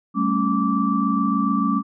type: tone cluster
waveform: sine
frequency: 193.6 / 220.6 / 276.5 / 1164 Hz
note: G3 / A3 / C#4 / D6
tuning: -21 / +5 / -4 / -16 cents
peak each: -23 dBFS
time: 0.14-1.83 s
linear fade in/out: 50 ms
effects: none